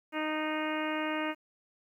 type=harmonic tone with a mistuned harmonic; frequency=309 Hz; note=D#4; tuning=12 cents flat; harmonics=1 / 2 / 3 / 4 / 5 / 6 / 7 / 8 / 9; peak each=-34 / -37 / -39 / -40 / -41 / -42 / -42 / -43 / -44 dBFS; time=0.12-1.35 s; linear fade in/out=50 ms; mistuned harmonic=9; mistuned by=+27 cents; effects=11-bit